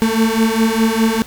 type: beating tone pair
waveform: 35% pulse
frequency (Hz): 221.3 / 226.2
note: A3 / A3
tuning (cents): +10 / +48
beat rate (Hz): 4.9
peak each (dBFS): -14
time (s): 0.02-1.22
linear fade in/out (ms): 0
effects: pink hiss -37 dBFS RMS until 1.26 s